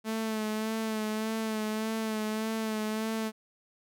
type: tone with vibrato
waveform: sawtooth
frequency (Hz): 218.6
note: A3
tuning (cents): -11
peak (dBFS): -26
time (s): 0.04-3.32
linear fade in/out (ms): 50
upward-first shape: sine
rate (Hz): 1.7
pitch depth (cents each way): 31
effects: none